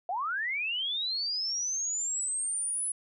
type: linear sweep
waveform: sine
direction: up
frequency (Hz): 669 to 10250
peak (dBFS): -29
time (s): 0.09-2.92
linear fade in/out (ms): 2
effects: none